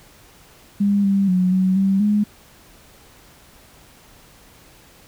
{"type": "tone with pitch steps", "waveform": "sine", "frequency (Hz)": [201.8, 197, 182.9, 187, 194, 208.3], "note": ["G#3", "G3", "F#3", "F#3", "G3", "G#3"], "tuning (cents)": [-49, 9, -20, 19, -18, 5], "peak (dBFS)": -14, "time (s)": [0.8, 2.24], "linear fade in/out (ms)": 10, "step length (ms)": 240, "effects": ["pink hiss -49 dBFS RMS until 5.07 s"]}